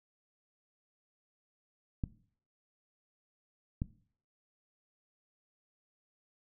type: clicks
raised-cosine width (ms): 5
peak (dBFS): -20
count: 2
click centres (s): 2.038 / 3.819
effects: noise-tail reverb RT60 0.5 s tail -18 dB re dry